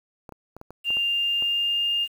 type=clicks; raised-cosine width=1 ms; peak=-26 dBFS; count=8; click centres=0.292 / 0.323 / 0.566 / 0.614 / 0.706 / 0.905 / 0.97 / 1.424 s
type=tone with pitch glide; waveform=sine; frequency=2794 to 2815 Hz; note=F7 to F7; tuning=0 to +13 cents; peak=-21 dBFS; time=0.84-2.08 s; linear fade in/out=50 ms; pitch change=+13 cents; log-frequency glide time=0.97-1.9 s
effects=8-bit